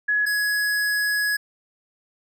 sine / square tone pair in turn, 1686 / 1678.2 Hz, G#6 / G#6, +26 / +18 cents, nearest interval unison, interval 8 cents, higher first, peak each -18 / -21 dBFS, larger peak first, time 0.08-0.26 / 0.26-1.37 s, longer second, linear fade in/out 10 ms, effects none

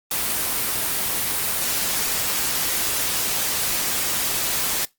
white noise, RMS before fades -23 dBFS, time 0.11-4.85 s, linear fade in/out 2 ms, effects noise-tail reverb RT60 0.2 s tail -23 dB re dry + Opus 24 kbps

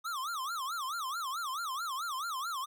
square tone with vibrato, 1200 Hz, D6, 37 cents sharp, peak -35 dBFS, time 0.04-2.66 s, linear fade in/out 20 ms, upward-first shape sine, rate 4.6 Hz, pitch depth 270 cents each way, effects none

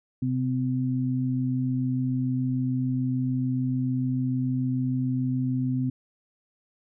sine tone pair together, 129.3 / 256.1 Hz, C3 / C4, -20 / -37 cents, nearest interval octave, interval 1183 cents, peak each -26 dBFS, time 0.22-5.9 s, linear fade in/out 5 ms, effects none

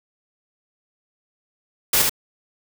white noise with echo, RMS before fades -17 dBFS, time 1.93-2.02 s, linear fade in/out 5 ms, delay 75 ms, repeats 1, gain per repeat -3 dB, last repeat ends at 2.095 s, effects none

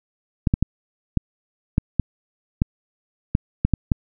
clicks, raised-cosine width 5 ms, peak -4 dBFS, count 11, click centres 0.472 / 0.539 / 0.626 / 1.173 / 1.781 / 1.997 / 2.619 / 3.351 / 3.65 / 3.737 / 3.918 s, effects none

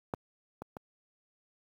clicks, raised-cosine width 1 ms, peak -18 / -26 / -27 dBFS, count 3, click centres 0.138 / 0.62 / 0.768 s, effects high-pass 80 Hz 12 dB/octave + 9-bit

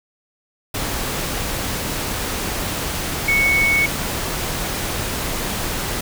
sine tone in noise, 2217 Hz, C#7, in tune, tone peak -14 dBFS, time 3.28-3.86 s, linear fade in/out 5 ms, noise pink, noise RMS -24 dBFS, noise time 0.74-6.01 s, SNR +7 dB, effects none

